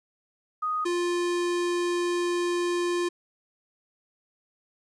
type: tone pair in turn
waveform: sine / square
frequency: 1244.5 / 350.2 Hz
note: D#6 / F4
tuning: 0 / +5 cents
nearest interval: octave + minor seventh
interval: 2195 cents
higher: first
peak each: -25 dBFS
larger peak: neither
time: 0.62-0.85 / 0.85-3.09 s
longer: second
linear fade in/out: 10 ms
effects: resampled to 22050 Hz + 11-bit